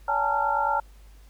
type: tone cluster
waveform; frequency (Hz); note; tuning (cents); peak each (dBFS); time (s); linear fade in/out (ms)
sine; 570 / 798 / 859 / 908 / 1378; C#5 / G5 / A5 / A#5 / F6; +48 / +31 / -42 / -46 / -24; -32 / -32 / -26 / -26 / -28; 0.08-0.8; 5
effects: added 50 Hz sine -47 dBFS peak until 1.29 s + pink hiss -60 dBFS RMS until 1.29 s